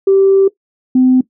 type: tone pair in turn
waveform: sine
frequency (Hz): 389 / 256.1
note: G4 / C4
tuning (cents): -13 / -37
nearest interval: perfect fifth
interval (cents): 724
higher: first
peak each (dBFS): -5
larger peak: neither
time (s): 0.07-0.48 / 0.95-1.21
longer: first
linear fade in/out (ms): 5
effects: noise-tail reverb RT60 0.1 s tail -18 dB re dry + tanh soft clip ceiling -1 dBFS